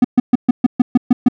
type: tone bursts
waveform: triangle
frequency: 246.9 Hz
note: B3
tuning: in tune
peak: -3 dBFS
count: 9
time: 0.02-1.285 s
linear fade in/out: 5 ms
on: 25 ms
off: 130 ms
effects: none